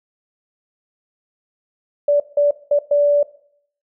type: tone bursts at uneven times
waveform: sine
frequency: 580 Hz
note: D5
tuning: 22 cents flat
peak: -11 dBFS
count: 4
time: 2.08-2.2 / 2.37-2.51 / 2.71-2.79 / 2.91-3.23 s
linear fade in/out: 5 ms
effects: noise-tail reverb RT60 0.6 s tail -17 dB re dry